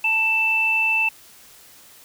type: tone pair together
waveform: sine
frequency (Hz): 885.7 / 2654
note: A5 / E7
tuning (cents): +11 / +11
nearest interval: octave + perfect fifth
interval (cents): 1900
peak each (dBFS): -28 / -17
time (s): 0.04-1.09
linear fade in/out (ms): 5
effects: white hiss -48 dBFS RMS until 2.04 s